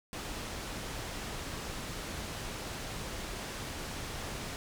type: low-pass noise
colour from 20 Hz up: pink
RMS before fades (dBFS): -40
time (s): 0.13-4.56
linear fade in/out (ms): 0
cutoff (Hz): 9000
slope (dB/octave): 12
effects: none